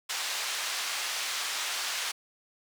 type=band-pass noise; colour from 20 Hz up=white; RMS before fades=-33 dBFS; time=0.09-2.12 s; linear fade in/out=10 ms; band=870 to 5700 Hz; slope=12 dB/octave; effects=none